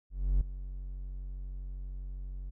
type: tone with ADSR envelope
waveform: triangle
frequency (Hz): 46.25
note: F#1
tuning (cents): 0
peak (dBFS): -20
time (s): 0.1-2.51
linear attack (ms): 310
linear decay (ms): 4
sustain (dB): -15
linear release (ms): 22
effects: none